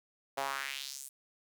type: tone with high-pass filter sweep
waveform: sawtooth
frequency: 137 Hz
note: C#3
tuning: 20 cents flat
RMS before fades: -39 dBFS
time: 0.37-1.09 s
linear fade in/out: 10 ms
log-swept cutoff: 640 to 9900 Hz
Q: 2.3
effects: none